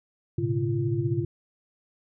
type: tone cluster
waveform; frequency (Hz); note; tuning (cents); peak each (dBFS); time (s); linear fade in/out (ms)
sine; 108.9 / 123.7 / 139.8 / 342.8; A2 / B2 / C#3 / F4; -17 / +3 / +15 / -32; -29; 0.38-1.25; 5
effects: none